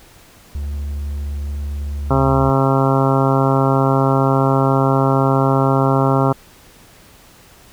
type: tone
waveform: triangle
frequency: 72 Hz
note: D2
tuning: 34 cents flat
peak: -19 dBFS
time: 0.55-2.5 s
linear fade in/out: 0 ms
type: harmonic tone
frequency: 134.9 Hz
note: C#3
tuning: 47 cents flat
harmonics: 1 / 2 / 3 / 4 / 5 / 6 / 7 / 8 / 9 / 10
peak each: -16 / -19 / -21 / -22 / -23 / -24 / -24 / -25 / -26 / -26 dBFS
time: 2.1-6.33 s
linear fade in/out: 10 ms
effects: pink hiss -46 dBFS RMS until 7.72 s